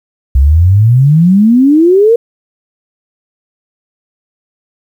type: exponential sweep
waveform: sine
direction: up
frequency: 63.7 to 480 Hz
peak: -3 dBFS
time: 0.35-2.16 s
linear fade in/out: 5 ms
effects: 7-bit